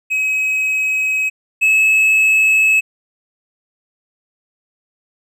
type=tone pair in turn; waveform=triangle; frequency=2547 / 2587 Hz; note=D#7 / E7; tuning=+40 / -33 cents; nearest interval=unison; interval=27 cents; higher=second; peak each=-13 / -8 dBFS; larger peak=second; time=0.1-1.3 / 1.61-2.81 s; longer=neither; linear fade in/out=20 ms; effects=none